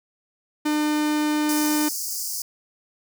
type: tone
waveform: 45% pulse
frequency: 301.4 Hz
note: D4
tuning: 45 cents sharp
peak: -20 dBFS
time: 0.65-1.89 s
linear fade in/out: 10 ms
type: high-pass noise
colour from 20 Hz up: pink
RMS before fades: -29 dBFS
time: 1.49-2.42 s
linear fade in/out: 2 ms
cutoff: 4700 Hz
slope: 96 dB/octave
effects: none